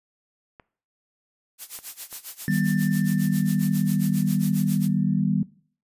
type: clicks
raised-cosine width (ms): 0.5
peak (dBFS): -29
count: 3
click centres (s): 0.598 / 1.789 / 2.128
type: noise with tremolo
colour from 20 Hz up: blue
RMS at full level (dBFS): -33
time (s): 1.58-4.89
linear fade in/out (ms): 50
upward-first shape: sine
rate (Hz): 7.4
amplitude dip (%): 90
type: chord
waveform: sine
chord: Eb augmented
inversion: none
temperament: just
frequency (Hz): 155.56 / 194.45 / 243.1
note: Eb3 / G3 / B3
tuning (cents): 0 / -14 / -27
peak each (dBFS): -24 / -23 / -27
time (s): 2.48-5.43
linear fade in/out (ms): 2
type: tone with exponential decay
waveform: triangle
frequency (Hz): 1781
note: A6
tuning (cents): +21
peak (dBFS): -28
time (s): 2.48-5.2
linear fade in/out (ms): 0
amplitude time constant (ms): 590
effects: noise-tail reverb RT60 0.5 s tail -20 dB re dry + resampled to 32000 Hz